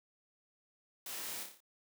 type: noise with echo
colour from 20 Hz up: white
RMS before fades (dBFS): -44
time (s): 1.06-1.43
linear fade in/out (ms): 2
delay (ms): 29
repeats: 6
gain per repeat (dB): -4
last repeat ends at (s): 1.604
effects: high-pass 200 Hz 12 dB/octave